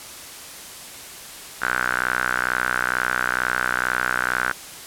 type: tone with band-pass filter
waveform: sawtooth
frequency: 62.2 Hz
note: B1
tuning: 13 cents sharp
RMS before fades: -23 dBFS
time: 1.61-4.53 s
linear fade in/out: 20 ms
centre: 1500 Hz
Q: 7.9
effects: white hiss -38 dBFS RMS until 4.86 s + low-pass 12000 Hz 12 dB/octave